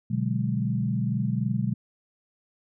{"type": "chord", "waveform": "sine", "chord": "G# half-diminished seventh", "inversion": "first", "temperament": "equal", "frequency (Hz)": [123.47, 146.83, 185, 207.7], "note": ["B2", "D3", "F#3", "G#3"], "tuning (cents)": [0, 0, 0, 0], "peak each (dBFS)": [-27, -31, -30, -29], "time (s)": [0.1, 1.74], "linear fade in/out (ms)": 10, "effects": []}